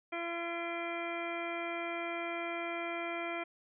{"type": "harmonic tone with a mistuned harmonic", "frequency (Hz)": 340, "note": "F4", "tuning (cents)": -46, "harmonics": [1, 2, 3, 4, 5, 6, 7, 9], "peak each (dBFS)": [-41, -40, -47, -44, -51, -45, -42, -53], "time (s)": [0.12, 3.44], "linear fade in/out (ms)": 10, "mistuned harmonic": 9, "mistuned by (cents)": 68, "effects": []}